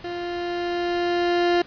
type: tone with level ramp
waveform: 30% pulse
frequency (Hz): 349.2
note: F4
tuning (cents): 0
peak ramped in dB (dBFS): -26 to -14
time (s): 0.04-1.62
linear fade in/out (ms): 5
effects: pink hiss -45 dBFS RMS until 1.66 s + resampled to 11025 Hz